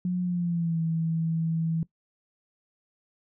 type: tone with pitch glide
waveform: sine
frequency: 180 to 163.16 Hz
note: F#3 to E3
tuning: -47 to -17 cents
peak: -24 dBFS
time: 0.05-1.83 s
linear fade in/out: 2 ms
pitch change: -170 cents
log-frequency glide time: 0.22-0.8 s
effects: noise-tail reverb RT60 0.1 s tail -19 dB re dry